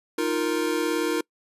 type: chord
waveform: square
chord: Eb suspended second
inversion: none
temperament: equal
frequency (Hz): 311.1 / 349.2 / 466.2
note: Eb4 / F4 / Bb4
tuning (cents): 0 / 0 / 0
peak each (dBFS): -28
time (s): 0.18-1.21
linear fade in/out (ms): 5
effects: noise-tail reverb RT60 0.1 s tail -26 dB re dry + resampled to 32000 Hz